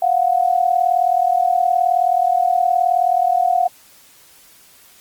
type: tone pair together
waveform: sine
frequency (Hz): 698.5 / 737.5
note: F5 / F#5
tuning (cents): 0 / -6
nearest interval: minor second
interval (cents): 94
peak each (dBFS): -16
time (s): 0.02-3.68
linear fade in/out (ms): 5
effects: white hiss -48 dBFS RMS until 5 s + Opus 32 kbps